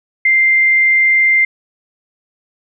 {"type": "tone", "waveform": "sine", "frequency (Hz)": 2093, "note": "C7", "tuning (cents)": 0, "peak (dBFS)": -8, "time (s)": [0.25, 1.45], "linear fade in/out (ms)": 5, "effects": []}